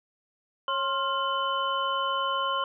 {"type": "tone cluster", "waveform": "sine", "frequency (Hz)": [548, 1060, 1388, 3028], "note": ["C#5", "C6", "F6", "F#7"], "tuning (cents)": [-20, 22, -11, 39], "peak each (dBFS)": [-34, -27, -33, -33], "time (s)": [0.68, 2.64], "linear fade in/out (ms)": 2, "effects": []}